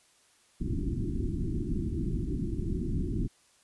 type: low-pass noise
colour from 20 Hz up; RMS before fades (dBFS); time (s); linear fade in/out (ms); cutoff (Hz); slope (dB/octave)
pink; -31; 0.6-3.28; 20; 370; 96
effects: white hiss -64 dBFS RMS until 3.63 s + resampled to 24000 Hz